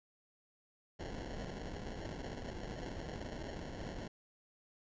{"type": "noise with sample-and-hold", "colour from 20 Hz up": "pink", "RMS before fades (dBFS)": -44, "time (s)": [0.99, 4.08], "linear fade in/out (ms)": 10, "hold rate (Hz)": 1225, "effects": ["resampled to 16000 Hz"]}